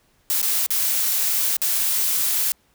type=noise with dropouts; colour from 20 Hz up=blue; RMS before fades=-21 dBFS; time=0.3-2.52 s; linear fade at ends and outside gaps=0 ms; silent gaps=0.416-0.428 / 0.663-0.705 / 1.567-1.617 s; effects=pink hiss -62 dBFS RMS until 2.74 s